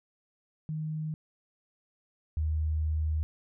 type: tone pair in turn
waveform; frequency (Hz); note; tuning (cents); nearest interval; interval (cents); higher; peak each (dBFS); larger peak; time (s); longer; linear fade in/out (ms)
sine; 155.56 / 77.78; D#3 / D#2; 0 / 0; octave; 1200; first; -31 / -26; second; 0.69-1.14 / 2.37-3.23; second; 0
effects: none